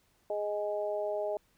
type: harmonic tone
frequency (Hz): 207.7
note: G#3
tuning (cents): 0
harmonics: 2 / 3 / 4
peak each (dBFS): -36 / -32 / -41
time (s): 0.3-1.37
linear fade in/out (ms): 2
effects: pink hiss -70 dBFS RMS until 1.57 s